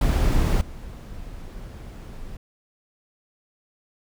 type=noise with level steps; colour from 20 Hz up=brown; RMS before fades=-19 / -37 dBFS; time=0.01-2.37 s; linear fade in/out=5 ms; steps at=0.61 s; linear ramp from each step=2 ms; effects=none